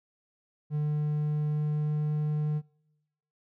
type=tone with pitch glide; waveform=triangle; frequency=149.8 to 150.93 Hz; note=D3 to D3; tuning=+35 to +48 cents; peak=-24 dBFS; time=0.7-2.62 s; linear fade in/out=50 ms; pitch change=+13 cents; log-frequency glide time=0.92-2.17 s; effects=noise-tail reverb RT60 0.9 s tail -25 dB re dry